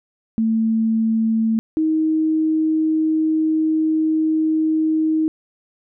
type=tone pair in turn; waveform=sine; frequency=223.3 / 315.1 Hz; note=A3 / D#4; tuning=+26 / +22 cents; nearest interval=tritone; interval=596 cents; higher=second; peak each=-15 dBFS; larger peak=neither; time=0.38-1.59 / 1.77-5.28 s; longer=second; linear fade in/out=0 ms; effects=none